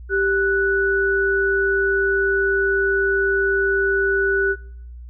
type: tone pair together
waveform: sine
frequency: 392 / 1480 Hz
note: G4 / F#6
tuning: 0 / 0 cents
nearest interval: octave + major seventh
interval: 2300 cents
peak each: -19 dBFS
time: 0.09-4.56 s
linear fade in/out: 50 ms
effects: noise-tail reverb RT60 0.8 s tail -25 dB re dry + added 60 Hz sine -34 dBFS peak until 5.09 s